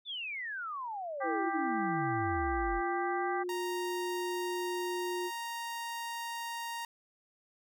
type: exponential sweep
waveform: sine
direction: down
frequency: 3604 to 39.6 Hz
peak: -36 dBFS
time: 0.05-2.82 s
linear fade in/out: 50 ms
type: harmonic tone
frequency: 394 Hz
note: G4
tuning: 9 cents sharp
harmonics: 2 / 3 / 4 / 5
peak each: -34 / -38 / -40 / -42 dBFS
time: 1.2-3.44 s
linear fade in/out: 20 ms
type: tone with pitch glide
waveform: sine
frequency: 329.6 to 357.4 Hz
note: E4 to F4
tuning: 0 to +40 cents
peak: -34 dBFS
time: 1.23-5.31 s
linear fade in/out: 50 ms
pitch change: +140 cents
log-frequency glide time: 1.82-3.43 s
type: tone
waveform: sawtooth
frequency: 932.3 Hz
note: A#5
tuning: in tune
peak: -33 dBFS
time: 3.49-6.85 s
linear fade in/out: 2 ms
effects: none